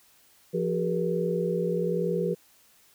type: tone cluster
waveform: sine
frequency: 173.3 / 377.6 / 418.6 / 478.7 Hz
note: F3 / F#4 / G#4 / A#4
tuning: -13 / +35 / +14 / +46 cents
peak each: -29 / -31 / -31 / -29 dBFS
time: 0.53-2.35 s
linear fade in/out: 20 ms
effects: white hiss -60 dBFS RMS until 2.94 s